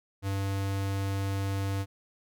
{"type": "tone", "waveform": "square", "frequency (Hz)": 98, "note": "G2", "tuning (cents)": 0, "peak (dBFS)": -29, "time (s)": [0.22, 1.86], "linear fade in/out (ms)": 50, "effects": []}